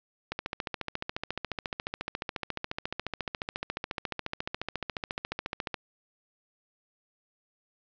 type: click train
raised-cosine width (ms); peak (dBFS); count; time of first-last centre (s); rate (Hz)
0.3; -16; 78; 0.32-5.743; 14.2
effects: resampled to 16000 Hz + 9-bit